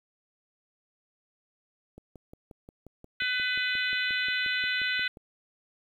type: click train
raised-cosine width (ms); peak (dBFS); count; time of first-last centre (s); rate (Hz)
2; -33; 19; 1.98-5.171; 5.64
type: harmonic tone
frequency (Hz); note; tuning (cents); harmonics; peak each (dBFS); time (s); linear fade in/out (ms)
501; B4; +25; 3 / 4 / 5 / 6 / 7 / 8; -30 / -32 / -34 / -36 / -37 / -38; 3.2-5.08; 5
effects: 10-bit